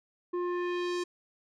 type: tone with low-pass filter sweep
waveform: square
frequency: 353.9 Hz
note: F4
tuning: 23 cents sharp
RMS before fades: -32 dBFS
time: 0.33-1.04 s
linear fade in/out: 10 ms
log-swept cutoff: 830 to 7100 Hz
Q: 1.3
effects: none